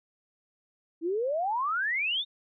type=exponential sweep; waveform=sine; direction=up; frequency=314.1 to 3729 Hz; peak=-26 dBFS; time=1.01-2.25 s; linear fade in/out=50 ms; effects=none